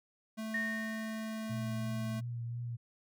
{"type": "tone", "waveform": "square", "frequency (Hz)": 219.8, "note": "A3", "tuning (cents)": -2, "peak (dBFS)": -38, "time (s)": [0.37, 2.21], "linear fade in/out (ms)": 20}
{"type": "tone with exponential decay", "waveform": "sine", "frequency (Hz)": 1842, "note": "A#6", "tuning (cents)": -21, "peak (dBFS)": -31, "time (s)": [0.54, 1.88], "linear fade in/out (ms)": 5, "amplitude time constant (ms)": 290}
{"type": "tone with vibrato", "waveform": "sine", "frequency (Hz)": 118.7, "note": "A#2", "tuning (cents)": 32, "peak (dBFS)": -36, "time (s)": [1.49, 2.77], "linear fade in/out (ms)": 20, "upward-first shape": "triangle", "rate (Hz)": 2.9, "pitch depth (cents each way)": 28}
{"effects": []}